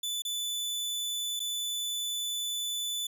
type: tone with dropouts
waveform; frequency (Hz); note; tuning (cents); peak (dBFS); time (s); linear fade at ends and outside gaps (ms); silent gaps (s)
sawtooth; 3490; A7; -15; -28; 0.03-3.07; 5; 0.221-0.25 / 1.395-1.401
effects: none